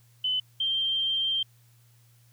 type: tone pair in turn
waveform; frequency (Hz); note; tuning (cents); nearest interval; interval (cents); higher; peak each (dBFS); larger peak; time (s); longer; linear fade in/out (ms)
sine; 3024 / 3157; F#7 / G7; +37 / +12; minor second; 75; second; -24; neither; 0.24-0.4 / 0.6-1.43; second; 5
effects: added 118 Hz sine -57 dBFS peak until 2.32 s + white hiss -65 dBFS RMS until 2.32 s